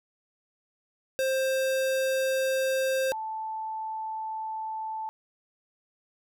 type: tone pair in turn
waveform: square / sine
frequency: 528 / 878 Hz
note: C5 / A5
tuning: +16 / -4 cents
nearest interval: major sixth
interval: 880 cents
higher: second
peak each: -25 / -31 dBFS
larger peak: first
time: 1.19-3.12 / 3.12-5.09 s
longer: second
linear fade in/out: 0 ms
effects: none